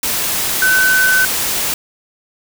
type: tone in noise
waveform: sine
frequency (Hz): 1517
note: F#6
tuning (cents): +43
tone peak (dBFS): -10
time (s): 0.62-1.25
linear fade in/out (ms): 2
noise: white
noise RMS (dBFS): -18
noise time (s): 0.03-1.74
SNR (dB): +5
effects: none